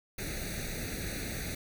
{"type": "noise with comb filter", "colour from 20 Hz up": "pink", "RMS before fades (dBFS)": -37, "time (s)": [0.18, 1.55], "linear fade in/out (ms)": 5, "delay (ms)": 0.48, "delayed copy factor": 1, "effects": []}